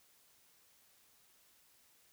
silence, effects white hiss -68 dBFS RMS until 2.12 s

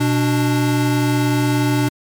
square tone pair together, 123.4 / 293.7 Hz, B2 / D4, -1 / 0 cents, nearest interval octave + minor third, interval 1501 cents, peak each -18 dBFS, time 0-1.89 s, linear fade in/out 10 ms, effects MP3 96 kbps

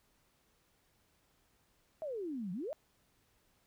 sine exponential two-way sweep, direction down then up, 659.3 to 170 to 659.3 Hz, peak -37 dBFS, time 2.02-2.73 s, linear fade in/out 0 ms, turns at 2.52 s, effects pink hiss -73 dBFS RMS until 3.66 s

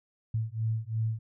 sine beating tone pair, 110 / 112.9 Hz, A2 / A2, 0 / +45 cents, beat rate 2.9 Hz, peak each -31 dBFS, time 0.34-1.19 s, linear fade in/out 5 ms, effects none

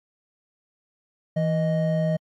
triangle tone pair together, 163.55 / 622.3 Hz, E3 / D#5, -13 / 0 cents, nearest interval octave + major seventh, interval 2313 cents, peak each -20 / -23 dBFS, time 1.36-2.17 s, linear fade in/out 10 ms, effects AAC 64 kbps

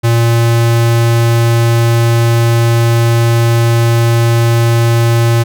square tone, 116.54 Hz, A#2, in tune, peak -8 dBFS, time 0.03-5.44 s, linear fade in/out 20 ms, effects none

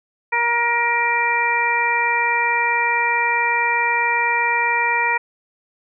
harmonic tone, 472.3 Hz, A#4, 23 cents sharp, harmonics 1 / 2 / 3 / 4 / 5, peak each -30 / -20 / -28 / -21 / -21 dBFS, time 0.32-5.18 s, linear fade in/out 10 ms, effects none

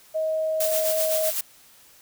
sine tone, 632 Hz, D#5, 27 cents sharp, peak -22 dBFS, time 0.14-1.31 s, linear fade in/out 20 ms
blue noise with tremolo, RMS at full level -25 dBFS, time 0.6-1.41 s, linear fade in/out 5 ms, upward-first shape sine, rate 7.8 Hz, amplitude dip 50%
effects white hiss -53 dBFS RMS until 2.01 s

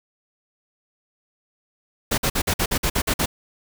pink noise bursts, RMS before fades -21 dBFS, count 10, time 2.11-3.26 s, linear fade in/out 10 ms, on 70 ms, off 50 ms, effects none

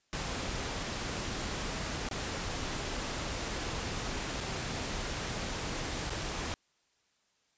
pink noise with dropouts, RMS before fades -36 dBFS, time 0.13-6.54 s, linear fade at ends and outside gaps 0 ms, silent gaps 2.088-2.112 / 4.405-4.409 / 6.096-6.104 s, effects white hiss -73 dBFS RMS until 7.57 s + resampled to 16000 Hz

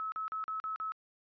sine tone bursts, 1294 Hz, E6, 32 cents flat, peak -34 dBFS, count 6, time 0-0.92 s, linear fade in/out 0 ms, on 120 ms, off 40 ms, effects resampled to 11025 Hz

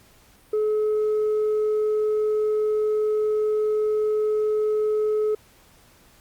sine tone with tanh clipping, 427.5 Hz, A4, 50 cents flat, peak -20 dBFS, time 0.53-5.35 s, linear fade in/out 5 ms, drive 1 dB, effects pink hiss -55 dBFS RMS until 6.2 s + Opus 48 kbps

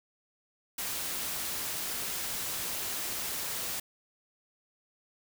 white noise, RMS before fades -35 dBFS, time 0.78-3.8 s, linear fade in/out 5 ms, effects none

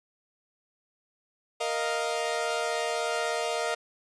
sawtooth chord, Bb suspended fourth, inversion none, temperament equal, 466.2 / 622.3 / 698.5 Hz, Bb4 / Eb5 / F5, 0 / 0 / 0 cents, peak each -28 dBFS, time 1.6-3.75 s, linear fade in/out 10 ms, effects resampled to 22050 Hz

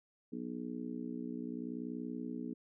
harmonic tone, 60.7 Hz, B1, 29 cents flat, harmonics 3 / 4 / 5 / 6 / 7, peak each -47 / -41 / -44 / -55 / -49 dBFS, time 0.32-2.54 s, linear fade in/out 10 ms, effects none

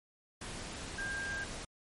sine tone in noise, 1600 Hz, G6, 35 cents sharp, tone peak -36 dBFS, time 0.98-1.44 s, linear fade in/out 5 ms, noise pink, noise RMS -43 dBFS, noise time 0.41-1.65 s, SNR +4 dB, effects MP3 48 kbps

